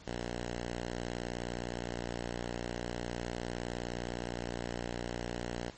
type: tone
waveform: 5% pulse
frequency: 59.6 Hz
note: A#1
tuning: 39 cents sharp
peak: -25 dBFS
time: 0.06-5.71 s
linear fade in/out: 20 ms
effects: pink hiss -55 dBFS RMS until 5.77 s + MP3 32 kbps